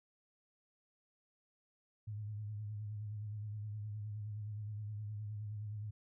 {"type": "tone with vibrato", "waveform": "sine", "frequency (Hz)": 105.4, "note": "G#2", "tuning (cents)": 26, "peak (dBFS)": -40, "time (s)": [2.07, 5.91], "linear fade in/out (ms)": 10, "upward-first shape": "sine", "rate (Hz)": 9.6, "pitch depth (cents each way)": 49, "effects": []}